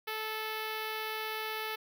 5% pulse tone with notch filter, 436 Hz, A4, 16 cents flat, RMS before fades -37 dBFS, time 0.07-1.76 s, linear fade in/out 10 ms, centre 6900 Hz, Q 0.53, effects none

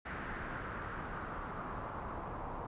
pink noise with low-pass filter sweep, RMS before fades -42 dBFS, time 0.05-2.67 s, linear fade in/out 10 ms, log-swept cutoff 1700 to 980 Hz, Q 2.7, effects resampled to 8000 Hz

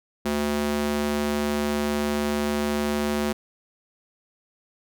square tone with high-pass filter, 73.42 Hz, D2, in tune, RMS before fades -25 dBFS, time 0.25-3.33 s, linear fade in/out 10 ms, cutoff 240 Hz, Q 1.3, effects none

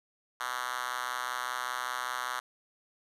5% pulse tone with high-pass filter, 125.1 Hz, B2, 23 cents sharp, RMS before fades -35 dBFS, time 0.4-2.4 s, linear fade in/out 5 ms, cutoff 1200 Hz, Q 1.8, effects resampled to 32000 Hz + 10-bit

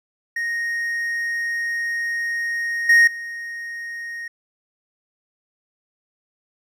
triangle tone with level steps, 1864.7 Hz, A#6, in tune, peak -20 / -8 / -27 dBFS, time 0.36-4.28 s, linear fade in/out 5 ms, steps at 2.89 / 3.07 s, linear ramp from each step 5 ms, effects none

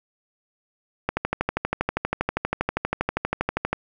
click train, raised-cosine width 0.5 ms, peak -7 dBFS, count 34, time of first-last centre 1.09-3.73 s, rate 12.5 Hz, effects none

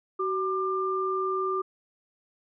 sine tone pair together, 378.2 / 1193 Hz, F#4 / D6, +38 / +27 cents, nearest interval octave + minor sixth, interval 1989 cents, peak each -28 dBFS, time 0.19-1.62 s, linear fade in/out 10 ms, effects none

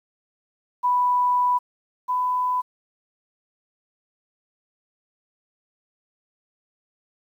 sine tone pair in turn, 987.8 / 999.3 Hz, B5 / B5, 0 / +20 cents, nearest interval unison, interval 20 cents, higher second, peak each -17 / -20 dBFS, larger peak first, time 0.83-1.59 / 2.08-2.62 s, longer first, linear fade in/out 20 ms, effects 9-bit

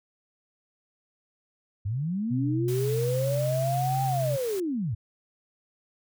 sine linear two-way sweep, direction up then down, 92.1 to 796 to 92.1 Hz, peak -26 dBFS, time 1.85-4.95 s, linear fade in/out 10 ms, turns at 4.04 s
sine tone with pitch glide, 126.6 to 131.82 Hz, B2 to C3, +43 to +13 cents, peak -26 dBFS, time 2.3-4.37 s, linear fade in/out 20 ms, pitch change +70 cents, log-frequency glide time 2.97-3.33 s
white noise, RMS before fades -41 dBFS, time 2.68-4.6 s, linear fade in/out 2 ms
effects none

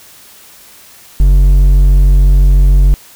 triangle tone with hard clipping, 46.82 Hz, F#1, 21 cents sharp, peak -5 dBFS, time 1.2-2.94 s, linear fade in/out 0 ms, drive 9 dB, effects white hiss -39 dBFS RMS until 3.15 s

